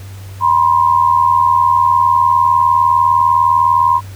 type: tone pair together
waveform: sine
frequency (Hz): 966.6 / 1046.5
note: B5 / C6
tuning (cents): -38 / 0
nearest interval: minor second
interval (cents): 138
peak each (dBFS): -11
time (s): 0.4-4.01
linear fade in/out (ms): 50
effects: added 97 Hz sine -28 dBFS peak until 4.15 s + pink hiss -40 dBFS RMS until 4.15 s

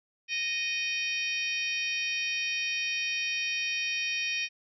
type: harmonic tone with a mistuned harmonic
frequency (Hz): 620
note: D#5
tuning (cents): -6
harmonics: 3 / 4 / 5 / 6 / 7 / 8 / 9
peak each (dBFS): -39 / -30 / -38 / -41 / -44 / -47 / -38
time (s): 0.28-4.49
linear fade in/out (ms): 50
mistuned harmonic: 7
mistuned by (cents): +41
effects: none

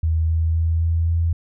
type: tone with pitch steps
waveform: sine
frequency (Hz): 80.5 / 81.25 / 82 / 82.76 / 83.53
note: E2 / E2 / E2 / E2 / E2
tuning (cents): -41 / -24 / -9 / +7 / +23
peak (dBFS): -16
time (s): 0.03-1.33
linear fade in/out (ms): 5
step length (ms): 260
effects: none

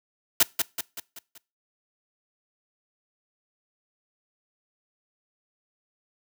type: noise with echo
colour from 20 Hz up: white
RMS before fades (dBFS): -17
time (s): 0.4-0.43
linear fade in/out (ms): 5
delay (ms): 190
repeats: 5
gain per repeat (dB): -6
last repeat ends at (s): 1.38
effects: noise-tail reverb RT60 0.3 s tail -23 dB re dry + high-pass 100 Hz 12 dB/octave

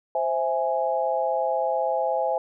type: chord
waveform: sine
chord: C augmented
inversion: none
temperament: equal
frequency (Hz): 523.3 / 659.3 / 830.6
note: C5 / E5 / G#5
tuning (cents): 0 / 0 / 0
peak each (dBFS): -26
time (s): 0.15-2.38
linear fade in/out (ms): 2
effects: none

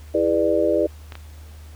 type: chord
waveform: sine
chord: E dominant seventh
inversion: none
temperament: just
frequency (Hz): 329.6 / 412 / 494.4 / 593.3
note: E4 / G#4 / B4 / D5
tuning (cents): 0 / -14 / +2 / +18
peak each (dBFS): -22 / -23 / -23 / -20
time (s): 0.14-0.87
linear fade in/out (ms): 10
type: clicks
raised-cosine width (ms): 0.3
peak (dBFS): -20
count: 2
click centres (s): 1.122 / 1.154
effects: added 76 Hz sine -38 dBFS peak until 1.75 s + pink hiss -51 dBFS RMS until 1.75 s

